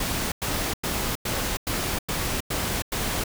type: noise bursts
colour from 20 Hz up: pink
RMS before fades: -27 dBFS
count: 8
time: 0-3.239 s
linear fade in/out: 5 ms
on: 320 ms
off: 97 ms
effects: none